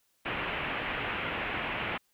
white low-pass noise, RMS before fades -34 dBFS, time 0.25-1.98 s, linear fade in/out 10 ms, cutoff 2900 Hz, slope 48 dB/octave, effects white hiss -72 dBFS RMS until 2.13 s

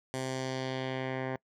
10% pulse tone with low-pass filter sweep, 130.81 Hz, C3, in tune, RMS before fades -35 dBFS, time 0.14-1.36 s, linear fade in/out 0 ms, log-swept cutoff 9200 to 1600 Hz, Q 1.5, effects noise-tail reverb RT60 0.1 s tail -24 dB re dry

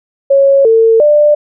sine tone with pitch steps, 551 / 450.5 / 594 Hz, C#5 / A4 / D5, -11 / +41 / +20 cents, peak -4 dBFS, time 0.3-1.35 s, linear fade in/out 10 ms, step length 350 ms, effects none

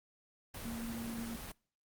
sine tone in noise, 230.6 Hz, A#3, 19 cents flat, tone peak -39 dBFS, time 0.65-1.36 s, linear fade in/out 5 ms, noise pink, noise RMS -45 dBFS, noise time 0.54-1.52 s, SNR +3 dB, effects noise-tail reverb RT60 0.4 s tail -25 dB re dry + Opus 24 kbps

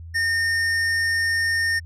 square tone, 1827 Hz, A#6, 35 cents flat, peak -20 dBFS, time 0.14-1.8 s, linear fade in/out 20 ms, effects added 83 Hz sine -35 dBFS peak until 1.85 s + low-pass 9000 Hz 12 dB/octave

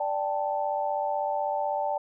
sine chord, D suspended fourth, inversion none, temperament equal, 587.3 / 784 / 880 Hz, D5 / G5 / A5, 0 / 0 / 0 cents, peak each -30 dBFS, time 0-1.98 s, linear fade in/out 5 ms, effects none

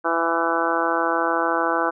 harmonic tone, 166.6 Hz, E3, 19 cents sharp, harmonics 2 / 3 / 4 / 5 / 6 / 7 / 8 / 9, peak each -27 / -27 / -27 / -27 / -27 / -27 / -27 / -27 dBFS, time 0.04-1.91 s, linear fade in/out 20 ms, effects none

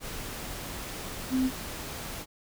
sine tone in noise, 259.3 Hz, C4, 15 cents flat, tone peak -23 dBFS, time 1.3-1.51 s, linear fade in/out 50 ms, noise pink, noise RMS -38 dBFS, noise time 0-2.26 s, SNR +12 dB, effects none

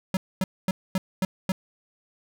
square tone bursts, 188.3 Hz, F#3, 31 cents sharp, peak -22 dBFS, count 6, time 0.14-1.52 s, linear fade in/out 2 ms, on 30 ms, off 240 ms, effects none

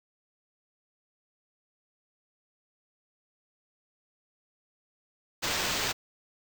white noise with sample-and-hold, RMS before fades -30 dBFS, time 5.42-5.93 s, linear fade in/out 20 ms, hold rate 11025 Hz, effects none

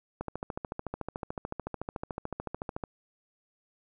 click train, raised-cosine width 1 ms, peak -20 dBFS, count 37, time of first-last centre 0.21-2.838 s, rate 13.7 Hz, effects none

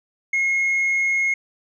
sine tone with tanh clipping, 2159 Hz, C#7, 46 cents flat, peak -18 dBFS, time 0.33-1.34 s, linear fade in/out 5 ms, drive 1 dB, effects none

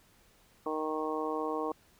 harmonic tone, 155.56 Hz, D#3, in tune, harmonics 2 / 3 / 4 / 5 / 6 / 7, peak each -37 / -35 / -41 / -40 / -41 / -38 dBFS, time 0.66-1.72 s, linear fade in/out 2 ms, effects pink hiss -64 dBFS RMS until 1.99 s

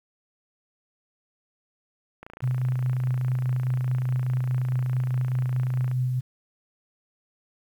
click train, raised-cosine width 0.5 ms, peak -26 dBFS, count 106, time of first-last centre 2.23-5.914 s, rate 28.5 Hz
sine tone with tremolo, 126.8 Hz, B2, 46 cents sharp, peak -21 dBFS, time 2.42-6.21 s, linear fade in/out 20 ms, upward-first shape sine, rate 4.8 Hz, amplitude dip 25%
effects 9-bit

